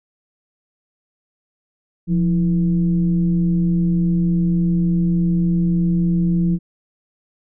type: tone with frequency modulation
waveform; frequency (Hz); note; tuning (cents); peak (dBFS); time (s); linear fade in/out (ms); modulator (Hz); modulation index
sine; 173.7; F3; -9; -14; 2.07-6.59; 50; 152; 0.49
effects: none